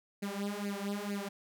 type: tone with flanger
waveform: sawtooth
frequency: 202.2 Hz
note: G#3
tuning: 46 cents flat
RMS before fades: -37 dBFS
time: 0.22-1.29 s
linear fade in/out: 10 ms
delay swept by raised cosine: 0.43 to 4.73 ms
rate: 2.2 Hz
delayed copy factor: +0.9
effects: none